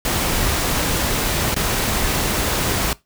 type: noise with dropouts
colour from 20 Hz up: pink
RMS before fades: -20 dBFS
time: 0.05-2.93 s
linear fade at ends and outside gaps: 1 ms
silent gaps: 1.544-1.563 s
effects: noise-tail reverb RT60 0.2 s tail -20 dB re dry

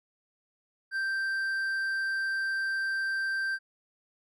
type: tone with hard clipping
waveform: triangle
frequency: 1568 Hz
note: G6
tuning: in tune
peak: -29 dBFS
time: 0.91-3.59 s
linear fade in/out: 50 ms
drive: 7 dB
effects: none

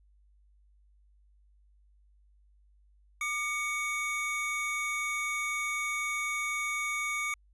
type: tone pair together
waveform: square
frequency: 1200 / 2238 Hz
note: D6 / C#7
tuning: +37 / +16 cents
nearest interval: major seventh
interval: 1079 cents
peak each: -37 / -32 dBFS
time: 3.21-7.34 s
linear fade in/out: 2 ms
effects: added 50 Hz sine -60 dBFS peak until 7.53 s + resampled to 24000 Hz

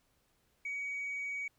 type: tone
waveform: sine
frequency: 2258 Hz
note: C#7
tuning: 31 cents sharp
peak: -34 dBFS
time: 0.65-1.48 s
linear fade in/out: 5 ms
effects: tanh soft clip ceiling -33 dBFS + pink hiss -74 dBFS RMS until 1.58 s

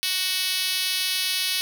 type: tone with high-pass filter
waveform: 5% pulse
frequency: 372.2 Hz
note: F#4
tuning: 10 cents sharp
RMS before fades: -25 dBFS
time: 0.03-1.61 s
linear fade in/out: 0 ms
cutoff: 3400 Hz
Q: 0.98
effects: none

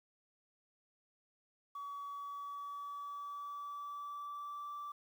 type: tone with pitch glide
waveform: sine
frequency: 1135 to 1165.6 Hz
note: C#6 to D6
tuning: +41 to -13 cents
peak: -40 dBFS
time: 1.75-4.92 s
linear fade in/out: 5 ms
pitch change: +46 cents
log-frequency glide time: 2.08-4.74 s
effects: tanh soft clip ceiling -40 dBFS + 11-bit

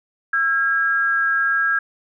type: tone pair together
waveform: sine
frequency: 1350.6 / 1629 Hz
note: E6 / G#6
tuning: +42 / -34 cents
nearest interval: minor third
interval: 324 cents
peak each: -22 / -17 dBFS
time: 0.33-1.79 s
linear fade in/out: 5 ms
effects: none

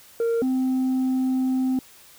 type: tone pair in turn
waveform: sine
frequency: 462.3 / 259.2 Hz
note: A#4 / C4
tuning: -14 / -16 cents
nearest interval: minor seventh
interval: 1002 cents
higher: first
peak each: -17 dBFS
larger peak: neither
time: 0.2-0.42 / 0.42-1.79 s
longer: second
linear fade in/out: 2 ms
effects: tanh soft clip ceiling -19 dBFS + white hiss -50 dBFS RMS until 2.18 s

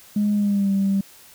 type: tone with pitch glide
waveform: sine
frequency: 207.5 to 196.08 Hz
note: G#3 to G3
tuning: -1 to +1 cents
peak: -16 dBFS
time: 0.16-1.01 s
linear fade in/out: 5 ms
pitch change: -98 cents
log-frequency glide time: 0.34-0.71 s
effects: tanh soft clip ceiling -13 dBFS + white hiss -48 dBFS RMS until 1.34 s

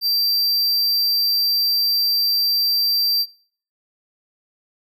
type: tone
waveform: square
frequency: 4699 Hz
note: D8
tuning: in tune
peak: -17 dBFS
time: 0.01-3.26 s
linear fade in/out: 50 ms
effects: noise-tail reverb RT60 0.5 s tail -21 dB re dry

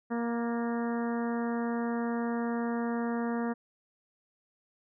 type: harmonic tone with a mistuned harmonic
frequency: 234.7 Hz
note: A#3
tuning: 12 cents sharp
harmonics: 1 / 2 / 3 / 4 / 5 / 6 / 7 / 8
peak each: -30 / -36 / -40 / -42 / -44 / -46 / -47 / -48 dBFS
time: 0.1-3.54 s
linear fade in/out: 20 ms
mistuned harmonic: 8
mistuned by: -27 cents
effects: none

